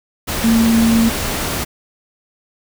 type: tone in noise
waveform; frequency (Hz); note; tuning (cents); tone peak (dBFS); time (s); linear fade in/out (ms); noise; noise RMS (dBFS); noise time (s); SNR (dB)
sine; 227.7; A#3; -40; -10; 0.43-1.1; 20; pink; -21; 0.27-1.65; +8
effects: none